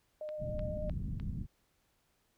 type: tone with vibrato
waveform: sine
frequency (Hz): 610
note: D#5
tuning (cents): -34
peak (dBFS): -38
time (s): 0.21-0.9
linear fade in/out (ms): 2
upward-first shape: sine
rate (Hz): 10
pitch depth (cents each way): 14
type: click train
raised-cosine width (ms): 0.3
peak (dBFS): -35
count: 4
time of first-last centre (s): 0.29-1.199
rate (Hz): 3.3
type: low-pass noise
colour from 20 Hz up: pink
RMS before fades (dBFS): -38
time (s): 0.38-1.47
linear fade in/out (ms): 50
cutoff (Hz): 210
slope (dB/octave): 24
effects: pink hiss -75 dBFS RMS until 2.37 s